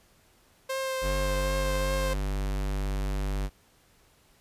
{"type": "tone with vibrato", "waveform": "sawtooth", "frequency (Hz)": 528, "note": "C5", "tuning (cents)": 16, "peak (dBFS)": -25, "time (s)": [0.69, 2.14], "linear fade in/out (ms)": 10, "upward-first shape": "triangle", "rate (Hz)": 2.6, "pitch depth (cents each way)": 17}
{"type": "tone", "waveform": "square", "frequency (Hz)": 49, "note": "G1", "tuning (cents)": 0, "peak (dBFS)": -28, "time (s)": [1.01, 3.5], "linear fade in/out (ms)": 50}
{"effects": ["pink hiss -62 dBFS RMS until 4.4 s", "resampled to 32000 Hz"]}